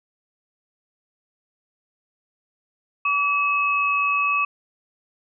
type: tone pair together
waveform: sine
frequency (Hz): 1147 / 2576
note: D6 / E7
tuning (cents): -41 / -41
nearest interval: octave + major second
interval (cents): 1400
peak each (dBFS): -21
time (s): 3.05-4.45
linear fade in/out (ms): 5
effects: none